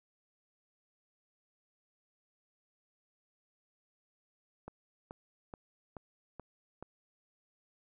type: click train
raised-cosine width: 1 ms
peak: -30 dBFS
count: 6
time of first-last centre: 4.68-6.826 s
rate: 2.33 Hz
effects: none